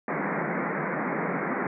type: band-pass noise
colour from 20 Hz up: pink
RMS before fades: -29 dBFS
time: 0.08-1.67 s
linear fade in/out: 2 ms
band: 150 to 2200 Hz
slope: 96 dB/octave
effects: none